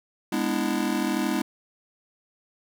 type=chord; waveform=square; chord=E dominant seventh; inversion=first; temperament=just; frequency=206 / 247.2 / 296.7 / 329.6 Hz; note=G#3 / B3 / D4 / E4; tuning=-14 / +2 / +18 / 0 cents; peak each=-30 dBFS; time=0.32-1.42 s; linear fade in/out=5 ms; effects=none